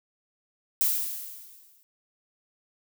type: noise with exponential decay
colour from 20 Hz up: violet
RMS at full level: -22 dBFS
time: 0.81-1.83 s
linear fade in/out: 0 ms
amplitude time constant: 220 ms
effects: none